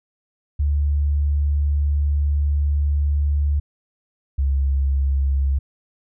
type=tone pair in turn; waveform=sine; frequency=72.5 / 68.43 Hz; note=D2 / C#2; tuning=-22 / -22 cents; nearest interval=minor second; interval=100 cents; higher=first; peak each=-16 dBFS; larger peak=neither; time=0.59-3.6 / 4.38-5.59 s; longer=first; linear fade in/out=10 ms; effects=none